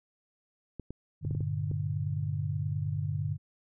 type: clicks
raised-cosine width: 3 ms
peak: -26 dBFS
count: 7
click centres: 0.797 / 0.906 / 1.25 / 1.309 / 1.35 / 1.407 / 1.714 s
type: chord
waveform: sine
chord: G minor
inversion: none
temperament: equal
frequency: 98 / 116.54 / 146.83 Hz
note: G2 / Bb2 / D3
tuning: 0 / 0 / 0 cents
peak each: -33 / -37 / -32 dBFS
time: 1.21-3.38 s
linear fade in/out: 50 ms
effects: none